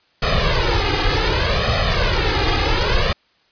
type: noise with flanger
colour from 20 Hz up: pink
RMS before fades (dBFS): -17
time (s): 0.22-3.13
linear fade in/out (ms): 5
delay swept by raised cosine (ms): 1.6 to 2.46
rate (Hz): 0.66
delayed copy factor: +0.9
effects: white hiss -59 dBFS RMS until 3.51 s + resampled to 11025 Hz